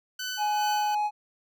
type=tone with tremolo; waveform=15% pulse; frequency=1504 Hz; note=F#6; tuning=28 cents sharp; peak=-24 dBFS; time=0.19-0.95 s; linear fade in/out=5 ms; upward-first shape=sine; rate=2.5 Hz; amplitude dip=50%
type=tone; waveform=triangle; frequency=839 Hz; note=G#5; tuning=17 cents sharp; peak=-22 dBFS; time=0.37-1.11 s; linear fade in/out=50 ms
effects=none